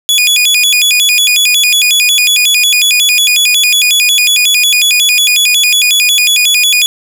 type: tone with vibrato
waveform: sawtooth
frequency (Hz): 2892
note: F#7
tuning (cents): -40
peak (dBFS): -3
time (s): 0.09-6.86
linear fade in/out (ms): 0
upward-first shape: square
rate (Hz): 5.5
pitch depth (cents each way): 280
effects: 7-bit